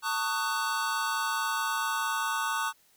square chord, D# half-diminished seventh, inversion second, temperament just, 896 / 1120.1 / 1244.5 / 1493.4 Hz, A5 / C#6 / D#6 / F#6, +31 / +18 / 0 / +16 cents, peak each -34 / -34 / -35 / -34 dBFS, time 0.02-2.73 s, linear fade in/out 50 ms, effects white hiss -64 dBFS RMS until 2.96 s

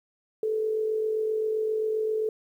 sine tone with amplitude modulation, 435.8 Hz, A4, 17 cents flat, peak -22 dBFS, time 0.43-2.29 s, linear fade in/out 2 ms, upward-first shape sine, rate 47.6 Hz, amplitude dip 45%, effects 10-bit

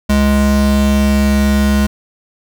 square tone pair together, 69.54 / 208.7 Hz, C#2 / G#3, +6 / +9 cents, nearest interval octave + perfect fifth, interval 1903 cents, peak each -14 dBFS, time 0.09-1.87 s, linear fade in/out 10 ms, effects none

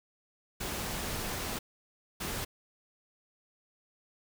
pink noise bursts at uneven times, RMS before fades -36 dBFS, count 2, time 0.6-1.59 / 2.2-2.45 s, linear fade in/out 10 ms, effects none

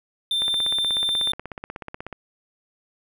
triangle tone, 3576 Hz, A7, 27 cents sharp, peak -19 dBFS, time 0.31-1.32 s, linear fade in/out 2 ms
click train, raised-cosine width 0.5 ms, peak -18 dBFS, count 29, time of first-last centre 0.42-2.127 s, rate 16.4 Hz
effects none

